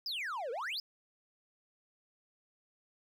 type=exponential two-way sweep; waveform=triangle; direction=down then up; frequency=5274 to 440 to 5274 Hz; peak=-34 dBFS; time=0.06-0.8 s; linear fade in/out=2 ms; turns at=0.51 s; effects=none